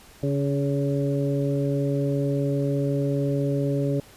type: harmonic tone with a mistuned harmonic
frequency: 140.8 Hz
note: C#3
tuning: 27 cents sharp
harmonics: 1 / 2 / 3 / 4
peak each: -24 / -27 / -29 / -30 dBFS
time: 0.23-4 s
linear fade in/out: 2 ms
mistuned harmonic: 3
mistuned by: -17 cents
effects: pink hiss -50 dBFS RMS until 4.16 s + resampled to 32000 Hz